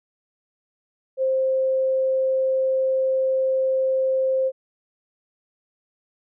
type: tone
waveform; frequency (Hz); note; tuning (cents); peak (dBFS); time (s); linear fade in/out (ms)
sine; 526; C5; +9; -18; 1.17-4.52; 50
effects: none